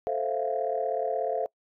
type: chord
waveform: sine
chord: F major seventh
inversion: first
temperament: equal with one note detuned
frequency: 440 / 523.3 / 661.9 / 698.5 Hz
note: A4 / C5 / E5 / F5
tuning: 0 / 0 / +7 / 0 cents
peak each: -31 dBFS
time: 0.07-1.46 s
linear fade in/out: 0 ms
effects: noise-tail reverb RT60 0.1 s tail -24 dB re dry + tanh soft clip ceiling -16 dBFS